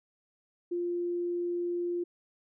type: tone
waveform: sine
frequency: 349.2 Hz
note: F4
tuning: in tune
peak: -29 dBFS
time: 0.71-2.04 s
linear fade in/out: 10 ms
effects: none